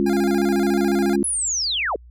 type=chord; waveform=sine; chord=Db major; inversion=second; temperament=equal; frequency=207.7 / 277.2 / 349.2 Hz; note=Ab3 / Db4 / F4; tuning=0 / 0 / 0 cents; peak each=-21 / -22 / -20 dBFS; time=0-1.23 s; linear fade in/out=0 ms
type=tone with vibrato; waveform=25% pulse; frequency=752 Hz; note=F#5; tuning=28 cents sharp; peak=-24 dBFS; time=0.06-1.16 s; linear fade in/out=5 ms; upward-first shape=square; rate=14 Hz; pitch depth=130 cents each way
type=linear sweep; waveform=sine; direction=down; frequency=10650 to 336.5 Hz; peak=-20 dBFS; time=1.24-1.96 s; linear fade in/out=2 ms
effects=added 60 Hz sine -42 dBFS peak until 2.1 s